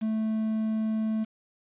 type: tone with quantisation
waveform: triangle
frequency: 219.1 Hz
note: A3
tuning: 7 cents flat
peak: -23 dBFS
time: 0.01-1.25 s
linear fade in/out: 20 ms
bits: 8
effects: resampled to 8000 Hz